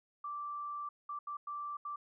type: tone bursts at uneven times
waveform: sine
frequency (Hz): 1170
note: D6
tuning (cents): -7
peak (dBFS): -38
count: 5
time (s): 0.24-0.89 / 1.09-1.19 / 1.27-1.37 / 1.47-1.77 / 1.85-1.96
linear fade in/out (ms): 5
effects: none